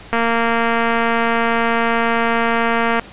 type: click train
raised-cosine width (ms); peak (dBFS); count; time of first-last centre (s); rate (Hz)
0.5; -3; 663; 0.13-2.996; 231
effects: pink hiss -39 dBFS RMS until 3.12 s + resampled to 8000 Hz